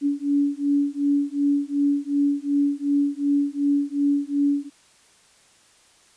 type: beating tone pair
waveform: sine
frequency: 283.6 / 286.3 Hz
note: C#4 / D4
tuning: +40 / -44 cents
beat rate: 2.7 Hz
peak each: -22 dBFS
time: 0.01-4.7 s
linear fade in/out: 50 ms
effects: white hiss -56 dBFS RMS until 6.16 s + resampled to 22050 Hz